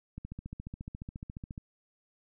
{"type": "click train", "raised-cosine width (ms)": 5, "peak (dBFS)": -28, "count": 21, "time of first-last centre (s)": [0.18, 1.579], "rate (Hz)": 14.3, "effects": []}